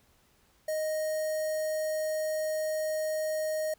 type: tone with notch filter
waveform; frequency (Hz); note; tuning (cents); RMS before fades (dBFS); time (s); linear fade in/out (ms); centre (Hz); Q
square; 622.3; D#5; 0; -31; 0.68-3.74; 5; 2900; 0.61
effects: pink hiss -66 dBFS RMS until 3.78 s